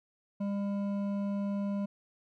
sine tone with hard clipping, 200.7 Hz, G3, 41 cents sharp, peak -32 dBFS, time 0.4-1.86 s, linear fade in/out 10 ms, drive 9 dB, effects none

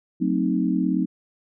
sine chord, F# diminished seventh, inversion none, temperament equal with one note detuned, 185 / 224 / 261.6 / 311.1 Hz, F#3 / A3 / C4 / Eb4, 0 / +31 / 0 / 0 cents, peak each -24 / -27 / -24 / -25 dBFS, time 0.2-1.06 s, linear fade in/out 20 ms, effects none

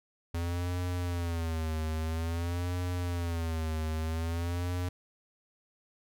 square tone with vibrato, 84 Hz, E2, 33 cents sharp, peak -31 dBFS, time 0.34-4.89 s, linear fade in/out 5 ms, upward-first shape sine, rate 0.5 Hz, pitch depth 110 cents each way, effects none

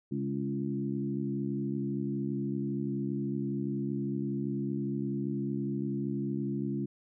harmonic tone with a mistuned harmonic, 68.8 Hz, C#2, 12 cents flat, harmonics 2 / 3 / 4 / 5, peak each -36 / -34 / -36 / -38 dBFS, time 0.11-6.86 s, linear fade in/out 10 ms, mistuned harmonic 4, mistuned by +23 cents, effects none

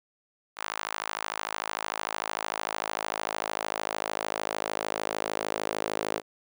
sawtooth tone with high-pass filter sweep, 53.3 Hz, G#1, 46 cents sharp, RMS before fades -33 dBFS, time 0.56-6.22 s, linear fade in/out 50 ms, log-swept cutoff 1100 to 460 Hz, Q 1.5, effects none

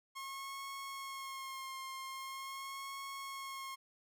sawtooth tone with vibrato, 1079 Hz, C#6, 47 cents flat, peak -39 dBFS, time 0.15-3.76 s, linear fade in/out 20 ms, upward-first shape sine, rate 0.43 Hz, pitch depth 26 cents each way, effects none

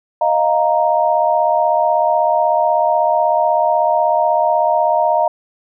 sine chord, Eb suspended second, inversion none, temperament equal, 622.3 / 698.5 / 932.3 Hz, Eb5 / F5 / Bb5, 0 / 0 / 0 cents, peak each -16 dBFS, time 0.21-5.28 s, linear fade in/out 5 ms, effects none

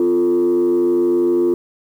sine tone with frequency modulation, 349.2 Hz, F4, in tune, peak -11 dBFS, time 0-1.54 s, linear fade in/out 2 ms, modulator 92.6 Hz, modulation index 0.57, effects tanh soft clip ceiling -10 dBFS + 8-bit

